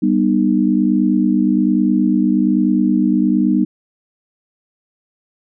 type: chord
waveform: sine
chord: G augmented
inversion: none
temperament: just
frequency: 196 / 245 / 306.2 Hz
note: G3 / B3 / D#4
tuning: 0 / -14 / -28 cents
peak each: -16 dBFS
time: 0.02-3.65 s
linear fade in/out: 10 ms
effects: none